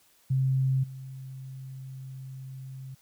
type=tone with level steps; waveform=sine; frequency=132.3 Hz; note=C3; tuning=20 cents sharp; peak=-22 / -38 dBFS; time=0.3-2.95 s; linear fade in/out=10 ms; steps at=0.83 s; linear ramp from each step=10 ms; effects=white hiss -63 dBFS RMS until 3.01 s